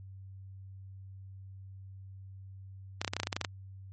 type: clicks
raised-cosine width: 0.2 ms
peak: -14 dBFS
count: 12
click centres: 3.015 / 3.047 / 3.078 / 3.135 / 3.166 / 3.2 / 3.233 / 3.271 / 3.328 / 3.365 / 3.413 / 3.448 s
effects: added 96 Hz sine -45 dBFS peak until 3.92 s + MP3 32 kbps